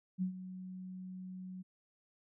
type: tone with ADSR envelope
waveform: sine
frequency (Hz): 185.1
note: F#3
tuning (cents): +1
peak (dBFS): -30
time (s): 0.18-1.63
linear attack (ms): 40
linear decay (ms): 100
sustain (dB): -13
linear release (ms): 20
effects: none